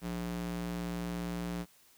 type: tone with high-pass filter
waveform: square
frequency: 58.7 Hz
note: A#1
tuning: 13 cents sharp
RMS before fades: -37 dBFS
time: 0.01-1.66 s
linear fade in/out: 50 ms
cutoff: 140 Hz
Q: 1.7
effects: white hiss -63 dBFS RMS until 1.97 s